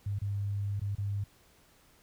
sine tone with dropouts, 100.8 Hz, G2, 49 cents sharp, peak -30 dBFS, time 0.06-1.24 s, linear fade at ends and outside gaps 5 ms, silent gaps 0.188-0.216 / 0.797-0.815 / 0.952-0.982 s, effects pink hiss -63 dBFS RMS until 2.02 s

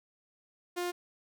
sawtooth tone, 353.6 Hz, F4, 22 cents sharp, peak -28 dBFS, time 0.76-0.92 s, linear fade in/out 20 ms, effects none

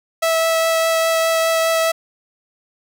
sawtooth tone with vibrato, 653 Hz, E5, 17 cents flat, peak -11 dBFS, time 0.22-1.92 s, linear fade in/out 10 ms, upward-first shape triangle, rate 4.9 Hz, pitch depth 9 cents each way, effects none

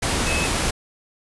sine tone in noise, 2584 Hz, E7, 35 cents flat, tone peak -25 dBFS, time 0.26-0.47 s, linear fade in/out 10 ms, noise pink, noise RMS -22 dBFS, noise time 0.02-0.71 s, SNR -6 dB, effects resampled to 24000 Hz

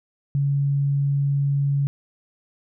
sine tone, 140.6 Hz, C#3, 25 cents sharp, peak -18 dBFS, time 0.35-1.87 s, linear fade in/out 0 ms, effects none

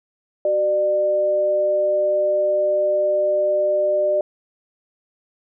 sine tone pair together, 377 / 598.5 Hz, F#4 / D5, +32 / +33 cents, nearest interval minor sixth, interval 801 cents, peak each -26 / -16 dBFS, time 0.45-4.21 s, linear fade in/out 2 ms, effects none

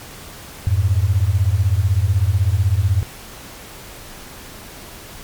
sine beating tone pair, 88 / 104 Hz, F2 / G#2, +14 / +3 cents, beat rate 16 Hz, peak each -16 dBFS, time 0.67-3.03 s, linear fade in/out 0 ms, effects pink hiss -37 dBFS RMS until 5.23 s + MP3 96 kbps

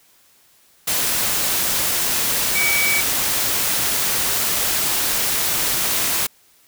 sine tone in noise, 2278 Hz, C#7, 47 cents sharp, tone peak -18 dBFS, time 2.55-3.01 s, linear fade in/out 10 ms, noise white, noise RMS -20 dBFS, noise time 0.87-6.27 s, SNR -1 dB, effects white hiss -55 dBFS RMS until 6.67 s

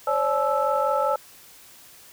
sine tone cluster, 535 / 580 / 859 / 1318 Hz, C5 / D5 / A5 / E6, +38 / -22 / -42 / -1 cents, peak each -25 dBFS, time 0.07-1.16 s, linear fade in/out 5 ms, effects tanh soft clip ceiling -10 dBFS + white hiss -49 dBFS RMS until 2.12 s

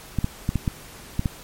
clicks, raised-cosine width 5 ms, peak -9 dBFS, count 7, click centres 0.187 / 0.244 / 0.491 / 0.557 / 0.678 / 1.194 / 1.258 s, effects pink hiss -43 dBFS RMS until 1.43 s + MP3 64 kbps

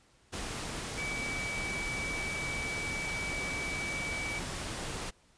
sine tone in noise, 2291 Hz, D7, 44 cents flat, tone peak -35 dBFS, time 0.97-4.4 s, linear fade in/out 20 ms, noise pink, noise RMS -38 dBFS, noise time 0.32-5.11 s, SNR 0 dB, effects pink hiss -65 dBFS RMS until 5.37 s + resampled to 22050 Hz

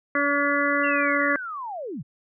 harmonic tone, 285.6 Hz, D4, 48 cents flat, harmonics 1 / 2 / 4 / 5 / 6 / 7, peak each -27 / -27 / -27 / -27 / -27 / -27 dBFS, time 0.15-1.36 s, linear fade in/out 2 ms
sine linear sweep, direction down, 2794 to 103.83 Hz, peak -30 dBFS, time 0.83-2.03 s, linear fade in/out 20 ms
effects none

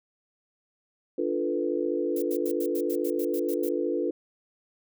sine chord, B half-diminished seventh, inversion first, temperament equal, 293.7 / 349.2 / 440 / 493.9 Hz, D4 / F4 / A4 / B4, 0 / 0 / 0 / 0 cents, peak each -31 / -29 / -31 / -31 dBFS, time 1.18-4.11 s, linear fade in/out 5 ms
violet noise bursts, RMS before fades -39 dBFS, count 11, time 2.16-3.691 s, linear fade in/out 5 ms, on 61 ms, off 86 ms
effects none

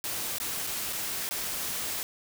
white noise with dropouts, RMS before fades -33 dBFS, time 0.04-2.03 s, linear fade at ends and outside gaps 0 ms, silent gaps 0.384-0.401 / 0.668-0.672 / 0.927-0.931 / 1.29-1.31 s, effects none

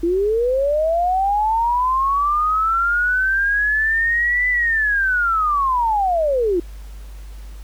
sine linear two-way sweep, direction up then down, 329.6 to 2000 to 329.6 Hz, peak -15 dBFS, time 0.03-6.6 s, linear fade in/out 5 ms, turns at 4.49 s, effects added 50 Hz sine -32 dBFS peak until 7.63 s + pink hiss -49 dBFS RMS until 7.63 s

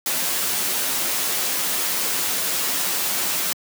white noise with comb filter, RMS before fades -23 dBFS, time 0.06-3.53 s, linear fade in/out 2 ms, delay 11 ms, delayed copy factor +0.5, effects high-pass 150 Hz 12 dB/octave

